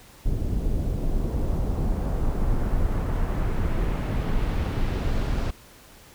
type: noise with low-pass filter sweep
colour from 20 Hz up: brown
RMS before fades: -24 dBFS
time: 0.25-5.51 s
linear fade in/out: 10 ms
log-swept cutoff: 390 to 5800 Hz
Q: 0.79
effects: pink hiss -50 dBFS RMS until 6.14 s